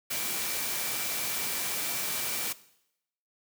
sine tone in noise, 2330 Hz, D7, 14 cents flat, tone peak -43 dBFS, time 0.1-2.53 s, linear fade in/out 10 ms, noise white, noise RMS -32 dBFS, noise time 0.1-2.53 s, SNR -14 dB, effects noise-tail reverb RT60 0.8 s tail -18 dB re dry + high-pass 100 Hz 12 dB/octave

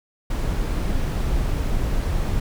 brown noise, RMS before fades -22 dBFS, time 0.3-2.4 s, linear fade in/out 5 ms, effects none

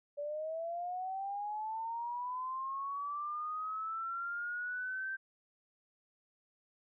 sine linear sweep, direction up, 573 to 1568 Hz, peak -36 dBFS, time 0.17-5.17 s, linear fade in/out 20 ms, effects none

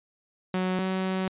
sawtooth tone pair in turn, 185 / 188.13 Hz, F#3 / F#3, 0 / +29 cents, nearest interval unison, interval 29 cents, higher second, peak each -21 / -22 dBFS, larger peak first, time 0.54-0.79 / 0.79-1.28 s, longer second, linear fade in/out 2 ms, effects resampled to 8000 Hz

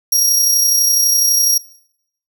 25% pulse tone with amplitude modulation, 5640 Hz, F8, 16 cents sharp, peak -5 dBFS, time 0.12-1.58 s, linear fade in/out 5 ms, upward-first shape sine, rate 32 Hz, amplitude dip 35%, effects noise-tail reverb RT60 0.7 s tail -18 dB re dry

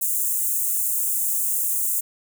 white high-pass noise, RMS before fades -23 dBFS, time 0.01-2.01 s, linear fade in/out 10 ms, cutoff 7100 Hz, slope 48 dB/octave, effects none

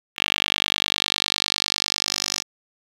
10% pulse tone with band-pass filter sweep, 50 Hz, G1, 35 cents sharp, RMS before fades -25 dBFS, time 0.16-2.44 s, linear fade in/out 50 ms, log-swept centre 2900 to 5600 Hz, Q 3.4, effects 7-bit

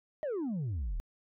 sine exponential sweep, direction down, 640 to 34.65 Hz, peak -29 dBFS, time 0.23-1 s, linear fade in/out 0 ms, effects tanh soft clip ceiling -31 dBFS

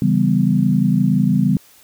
sine chord, C# half-diminished seventh, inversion none, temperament equal, 138.59 / 164.81 / 196 / 246.9 Hz, C#3 / E3 / G3 / B3, 0 / 0 / 0 / 0 cents, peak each -19 / -19 / -16 / -19 dBFS, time 0.02-1.57 s, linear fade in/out 2 ms, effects white hiss -49 dBFS RMS until 1.83 s

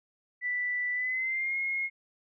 sine tone with pitch glide, 1975.5 to 2154 Hz, B6 to C7, 0 to +50 cents, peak -28 dBFS, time 0.41-1.9 s, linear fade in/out 50 ms, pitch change +150 cents, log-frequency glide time 0.93-1.57 s, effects none

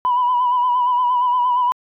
sine tone with vibrato, 987.8 Hz, B5, in tune, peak -13 dBFS, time 0.05-1.72 s, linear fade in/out 0 ms, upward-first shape sine, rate 8.6 Hz, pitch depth 44 cents each way, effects tanh soft clip ceiling -10 dBFS

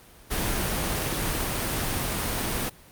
pink noise, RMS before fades -27 dBFS, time 0.3-2.7 s, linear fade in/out 20 ms, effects pink hiss -51 dBFS RMS until 2.91 s + Opus 32 kbps

